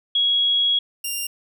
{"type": "tone pair in turn", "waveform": ["sine", "10% pulse"], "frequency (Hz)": [3322, 2793], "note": ["G#7", "F7"], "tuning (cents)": [0, -1], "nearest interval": "minor third", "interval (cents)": 301, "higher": "first", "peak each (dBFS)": [-16, -16], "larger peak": "neither", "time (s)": [[0.15, 0.79], [1.04, 1.27]], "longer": "first", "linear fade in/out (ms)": 5, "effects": []}